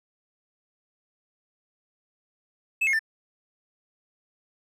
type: tone with pitch steps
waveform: triangle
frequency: 2609 / 2156 / 1782 Hz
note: E7 / C#7 / A6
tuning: -18 / -49 / +22 cents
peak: -19 dBFS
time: 2.81-2.993 s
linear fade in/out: 10 ms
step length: 61 ms
effects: none